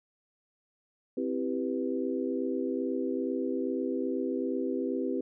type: chord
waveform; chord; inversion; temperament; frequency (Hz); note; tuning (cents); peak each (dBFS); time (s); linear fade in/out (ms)
sine; C major seventh; none; equal; 261.6 / 329.6 / 392 / 493.9; C4 / E4 / G4 / B4; 0 / 0 / 0 / 0; -32 / -35 / -34 / -36; 1.17-5.21; 5
effects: none